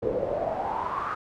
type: noise with band-pass filter sweep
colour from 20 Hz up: brown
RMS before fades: -29 dBFS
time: 0.02-1.15 s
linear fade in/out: 10 ms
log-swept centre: 440 to 1300 Hz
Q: 7.6
effects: none